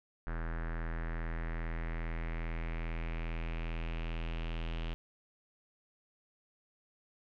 square tone with low-pass filter sweep, 41.2 Hz, E1, in tune, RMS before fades -37 dBFS, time 0.27-4.94 s, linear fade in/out 0 ms, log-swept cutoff 1600 to 3000 Hz, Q 3.8, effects none

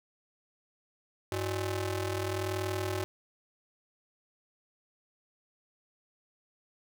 sawtooth ring-modulated tone, 235.1 Hz, A#3, 15 cents sharp, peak -24 dBFS, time 1.32-3.04 s, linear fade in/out 0 ms, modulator 138 Hz, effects none

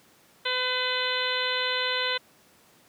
harmonic tone, 505 Hz, B4, 39 cents sharp, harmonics 1 / 2 / 3 / 4 / 5 / 6 / 7 / 8, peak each -33 / -34 / -32 / -33 / -36 / -33 / -32 / -33 dBFS, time 0.45-2.18 s, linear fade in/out 10 ms, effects pink hiss -58 dBFS RMS until 2.88 s + high-pass 150 Hz 12 dB/octave

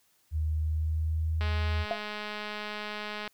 sine tone with pitch glide, 77.8 to 80.59 Hz, D#2 to E2, 0 to -39 cents, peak -26 dBFS, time 0.31-1.86 s, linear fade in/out 50 ms, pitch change +61 cents, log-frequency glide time 0.6-1.54 s
click train, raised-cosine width 0.3 ms, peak -21 dBFS, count 393, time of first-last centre 1.41-3.277 s, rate 210 Hz
sine tone with exponential decay, 680 Hz, F5, 46 cents flat, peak -23 dBFS, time 1.91-2.02 s, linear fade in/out 0 ms, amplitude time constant 22 ms
effects white hiss -68 dBFS RMS until 3.33 s

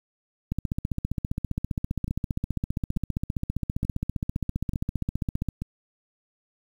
two click trains, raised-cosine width 5 ms, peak -18 / -14 dBFS, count 5 / 76, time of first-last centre 2.08-5.62 / 0.52-5.487 s, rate 1.13 / 15.1 Hz, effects 8-bit

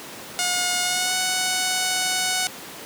5% pulse tone with pitch glide, 720 to 740.2 Hz, F#5 to F#5, -47 to 0 cents, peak -9 dBFS, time 0.39-2.47 s, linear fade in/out 0 ms, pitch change +47 cents, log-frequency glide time 0.83-1.15 s, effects pink hiss -37 dBFS RMS until 2.85 s + high-pass 200 Hz 12 dB/octave

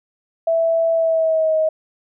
sine tone with pitch glide, 659.3 to 630.6 Hz, E5 to D#5, 0 to +23 cents, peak -14 dBFS, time 0.47-1.69 s, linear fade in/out 5 ms, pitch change -77 cents, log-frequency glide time 0.93-1.56 s, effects none

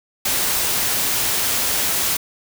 white noise, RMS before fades -20 dBFS, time 0.25-2.17 s, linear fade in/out 5 ms, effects none

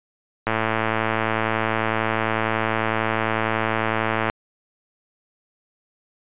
click train, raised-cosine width 0.5 ms, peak -6 dBFS, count 426, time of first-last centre 0.47-4.299 s, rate 111 Hz, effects resampled to 8000 Hz

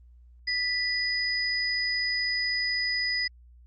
sine tone pair together, 1975.5 / 4978 Hz, B6 / D#8, 0 / 0 cents, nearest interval octave + major third, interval 1600 cents, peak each -28 dBFS, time 0.47-3.28 s, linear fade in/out 10 ms, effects added 60 Hz sine -50 dBFS peak until 3.66 s + Opus 32 kbps

